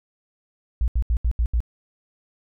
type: tone bursts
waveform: sine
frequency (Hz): 58.4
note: A#1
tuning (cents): +4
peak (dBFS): -17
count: 6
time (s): 0.81-1.604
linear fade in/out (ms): 0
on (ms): 69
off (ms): 76
effects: none